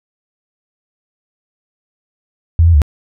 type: tone with pitch steps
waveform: sine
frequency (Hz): 82.9 / 84.6 / 72.9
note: E2 / E2 / D2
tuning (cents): +10 / +45 / -12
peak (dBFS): -5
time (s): 2.59-2.818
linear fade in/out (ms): 0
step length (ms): 76
effects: none